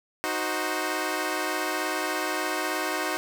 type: chord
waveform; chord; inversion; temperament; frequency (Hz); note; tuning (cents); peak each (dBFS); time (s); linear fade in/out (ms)
10% pulse; C diminished; first; equal; 311.1 / 370 / 523.3; Eb4 / Gb4 / C5; 0 / 0 / 0; -22 / -22 / -25; 0.24-3.17; 0
effects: none